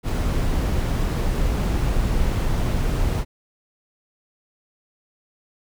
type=noise; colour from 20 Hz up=brown; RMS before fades=-21 dBFS; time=0.03-3.25 s; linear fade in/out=50 ms; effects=none